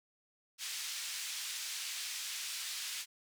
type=band-pass noise; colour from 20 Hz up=white; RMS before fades=-41 dBFS; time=0.58-3.06 s; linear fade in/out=50 ms; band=2200 to 6700 Hz; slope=12 dB/octave; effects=none